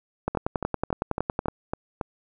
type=two click trains; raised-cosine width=1 ms; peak=-13 / -10 dBFS; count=7 / 14; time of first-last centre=0.35-2.012 / 0.28-1.484 s; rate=3.61 / 10.8 Hz; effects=none